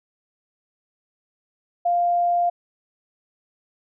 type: tone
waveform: sine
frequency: 698.5 Hz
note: F5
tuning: in tune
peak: -17 dBFS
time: 1.85-2.5 s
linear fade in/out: 10 ms
effects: none